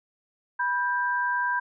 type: tone pair together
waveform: sine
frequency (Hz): 982 / 1582.4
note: B5 / G6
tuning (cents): -10 / +16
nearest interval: minor sixth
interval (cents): 826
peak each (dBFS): -26 / -26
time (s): 0.59-1.6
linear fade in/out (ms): 10
effects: none